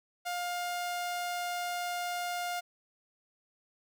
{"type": "tone", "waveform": "sawtooth", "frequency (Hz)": 707, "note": "F5", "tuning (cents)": 21, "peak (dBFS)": -29, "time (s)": [0.25, 2.61], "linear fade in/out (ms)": 20, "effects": []}